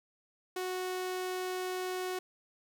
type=tone; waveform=sawtooth; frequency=368.3 Hz; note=F#4; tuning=8 cents flat; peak=-30 dBFS; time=0.56-2.19 s; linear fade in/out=5 ms; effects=12-bit